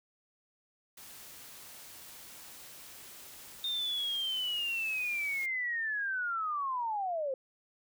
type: noise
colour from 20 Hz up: white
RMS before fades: -50 dBFS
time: 0.97-5.46 s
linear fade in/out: 5 ms
type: linear sweep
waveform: sine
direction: down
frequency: 3665 to 511 Hz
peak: -31 dBFS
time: 3.64-7.34 s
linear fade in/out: 2 ms
effects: none